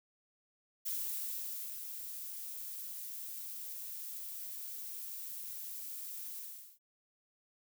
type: noise with ADSR envelope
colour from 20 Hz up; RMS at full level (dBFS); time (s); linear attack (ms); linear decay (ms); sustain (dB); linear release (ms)
violet; -37; 0.85-6.79; 15; 900; -7; 420
effects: none